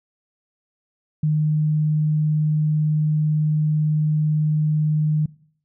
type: tone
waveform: sine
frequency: 153 Hz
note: D#3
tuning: 29 cents flat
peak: -16 dBFS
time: 1.23-5.26 s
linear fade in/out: 5 ms
effects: noise-tail reverb RT60 0.6 s tail -22 dB re dry